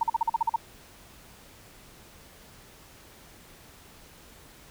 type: tone bursts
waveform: sine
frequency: 916 Hz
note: A#5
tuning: 31 cents flat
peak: -20 dBFS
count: 9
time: 0.01-0.561 s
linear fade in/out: 5 ms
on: 23 ms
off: 43 ms
effects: pink hiss -52 dBFS RMS until 4.7 s